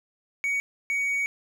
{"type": "tone pair in turn", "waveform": "triangle", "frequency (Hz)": [2246, 2246], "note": ["C#7", "C#7"], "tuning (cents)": [22, 22], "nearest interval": "unison", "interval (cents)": 0, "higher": "neither", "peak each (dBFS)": -22, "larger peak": "neither", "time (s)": [[0.44, 0.6], [0.9, 1.26]], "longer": "second", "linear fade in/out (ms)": 0, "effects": []}